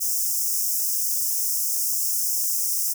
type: high-pass noise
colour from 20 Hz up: white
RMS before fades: -24 dBFS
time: 0-2.94 s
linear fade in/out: 20 ms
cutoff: 5200 Hz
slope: 96 dB/octave
effects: none